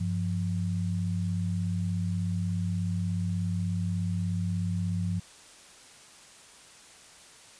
sine tone pair together, 98 / 174.62 Hz, G2 / F3, 0 / 0 cents, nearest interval minor seventh, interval 1000 cents, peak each -29 / -30 dBFS, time 0-5.2 s, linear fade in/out 10 ms, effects white hiss -52 dBFS RMS until 7.59 s + resampled to 22050 Hz

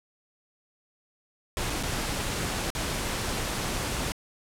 pink noise with dropouts, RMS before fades -30 dBFS, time 1.57-4.12 s, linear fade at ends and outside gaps 0 ms, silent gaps 1.699-1.702 / 1.828-1.834 / 2.703-2.75 s, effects low-pass 11000 Hz 12 dB/octave

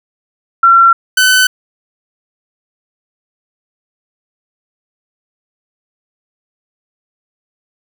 sine / sawtooth tone pair in turn, 1361 / 1510.6 Hz, F6 / F#6, -45 / +35 cents, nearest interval major second, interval 180 cents, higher second, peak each -3 dBFS, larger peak neither, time 0.63-0.93 / 1.17-1.47 s, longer neither, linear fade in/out 5 ms, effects none

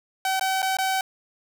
sawtooth tone with dropouts, 763 Hz, G5, 47 cents flat, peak -18 dBFS, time 0.25-1.01 s, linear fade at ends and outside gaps 2 ms, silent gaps 0.396-0.41 / 0.62-0.627 / 0.77-0.786 s, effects none

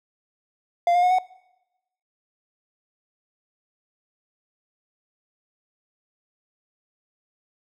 triangle tone with pitch steps, 694 / 709.4 / 725.1 / 741.2 Hz, F5 / F5 / F#5 / F#5, -11 / +27 / -35 / +3 cents, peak -14 dBFS, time 0.87-1.186 s, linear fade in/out 2 ms, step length 79 ms, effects noise-tail reverb RT60 0.9 s tail -21 dB re dry

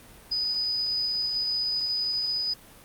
sine tone, 4978 Hz, D#8, in tune, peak -24 dBFS, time 0.31-2.54 s, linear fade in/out 10 ms, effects pink hiss -50 dBFS RMS until 2.84 s + Opus 32 kbps

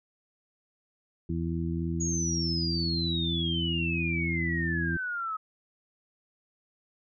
harmonic tone, 83.2 Hz, E2, 17 cents sharp, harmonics 1 / 2 / 3 / 4, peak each -33 / -31 / -37 / -35 dBFS, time 1.29-4.97 s, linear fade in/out 5 ms
sine exponential sweep, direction down, 6740 to 1268 Hz, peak -30 dBFS, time 2-5.37 s, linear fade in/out 10 ms
effects none

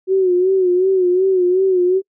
sine tone with vibrato, 370 Hz, F#4, in tune, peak -11 dBFS, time 0.07-2.02 s, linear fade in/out 50 ms, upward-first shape sine, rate 2.7 Hz, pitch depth 69 cents each way, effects noise-tail reverb RT60 0.1 s tail -26 dB re dry

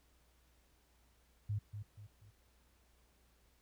sine tone with echo, 103.83 Hz, G#2, in tune, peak -34 dBFS, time 1.49-1.59 s, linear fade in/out 10 ms, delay 240 ms, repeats 3, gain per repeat -8 dB, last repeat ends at 2.31 s, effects added 60 Hz sine -70 dBFS peak until 3.61 s + pink hiss -73 dBFS RMS until 3.61 s

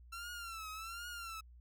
sawtooth tone with vibrato, 1352 Hz, E6, 43 cents sharp, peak -40 dBFS, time 0.12-1.41 s, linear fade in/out 10 ms, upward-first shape triangle, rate 1.3 Hz, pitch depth 120 cents each way, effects added 60 Hz sine -55 dBFS peak until 1.6 s

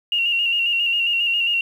sine tone with vibrato, 2794 Hz, F7, in tune, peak -17 dBFS, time 0.12-1.61 s, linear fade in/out 2 ms, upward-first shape square, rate 7.4 Hz, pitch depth 34 cents each way, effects 8-bit

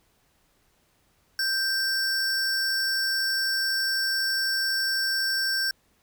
square tone pair together, 1568 / 5426 Hz, G6 / E8, 0 / +49 cents, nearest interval octave + major sixth, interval 2149 cents, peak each -27 dBFS, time 1.39-5.71 s, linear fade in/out 2 ms, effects pink hiss -66 dBFS RMS until 6.02 s

